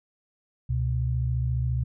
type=tone pair together; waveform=sine; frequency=69.7 / 124.2 Hz; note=C#2 / B2; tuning=+10 / +10 cents; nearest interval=minor seventh; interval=1000 cents; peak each=-27 / -25 dBFS; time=0.69-1.84 s; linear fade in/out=10 ms; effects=none